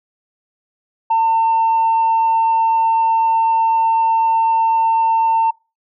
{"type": "tone", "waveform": "sine", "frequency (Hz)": 902, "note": "A5", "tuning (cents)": 43, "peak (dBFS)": -10, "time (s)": [1.1, 5.51], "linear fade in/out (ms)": 10, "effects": ["noise-tail reverb RT60 0.3 s tail -26 dB re dry", "tanh soft clip ceiling -9 dBFS"]}